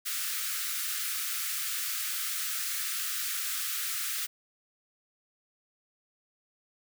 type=high-pass noise; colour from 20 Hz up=white; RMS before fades=-33 dBFS; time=0.05-4.27 s; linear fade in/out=20 ms; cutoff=1200 Hz; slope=96 dB/octave; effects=none